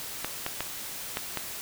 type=clicks; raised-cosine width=0.3 ms; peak=-13 dBFS; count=5; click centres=0.246 / 0.464 / 0.606 / 1.171 / 1.373 s; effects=white hiss -38 dBFS RMS until 1.61 s